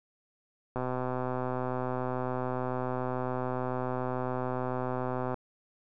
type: click train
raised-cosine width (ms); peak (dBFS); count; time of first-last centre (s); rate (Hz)
1; -19; 583; 0.76-5.343; 127
effects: none